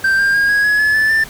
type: tone with pitch steps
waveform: triangle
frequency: 1568 / 1596.3 / 1625.2 / 1654.5 / 1684.4 / 1714.9 / 1745.8 / 1777.4 Hz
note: G6 / G6 / G#6 / G#6 / G#6 / A6 / A6 / A6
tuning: 0 / +31 / -38 / -7 / +24 / -45 / -14 / +17 cents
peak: -9 dBFS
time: 0.04-1.24 s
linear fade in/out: 5 ms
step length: 150 ms
effects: pink hiss -35 dBFS RMS until 1.29 s